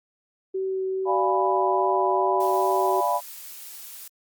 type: tone with vibrato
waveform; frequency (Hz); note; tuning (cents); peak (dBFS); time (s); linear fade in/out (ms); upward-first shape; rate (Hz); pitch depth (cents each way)
sine; 380; F#4; +46; -24; 0.54-3.01; 10; triangle; 2.4; 8
type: chord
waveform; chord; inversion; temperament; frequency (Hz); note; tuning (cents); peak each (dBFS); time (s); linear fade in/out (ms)
sine; D diminished seventh; none; equal with one note detuned; 587.3 / 695.2 / 830.6 / 987.8; D5 / F5 / Ab5 / Cb6; 0 / -8 / 0 / 0; -28 / -26 / -28 / -24; 1.05-3.21; 50
type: noise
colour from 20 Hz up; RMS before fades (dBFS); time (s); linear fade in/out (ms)
blue; -40; 2.4-4.08; 5
effects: Opus 48 kbps